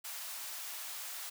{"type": "high-pass noise", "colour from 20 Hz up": "white", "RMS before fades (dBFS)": -43, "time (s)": [0.04, 1.3], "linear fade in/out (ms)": 10, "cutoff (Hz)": 650, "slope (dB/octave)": 24, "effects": []}